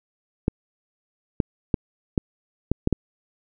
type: clicks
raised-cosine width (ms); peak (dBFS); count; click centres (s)
3; -6; 7; 0.481 / 1.402 / 1.742 / 2.178 / 2.716 / 2.874 / 2.927
effects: none